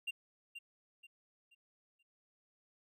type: tone with echo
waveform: triangle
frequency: 2780 Hz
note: F7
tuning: 9 cents flat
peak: -34 dBFS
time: 0.07-0.11 s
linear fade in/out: 10 ms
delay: 480 ms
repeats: 4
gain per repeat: -9 dB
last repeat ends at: 2.03 s
effects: none